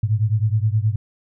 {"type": "beating tone pair", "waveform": "sine", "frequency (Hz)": [104.6, 114.1], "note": ["G#2", "A#2"], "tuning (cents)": [13, -37], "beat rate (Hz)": 9.5, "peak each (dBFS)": [-18, -20], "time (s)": [0.03, 0.96], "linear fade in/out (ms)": 5, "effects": []}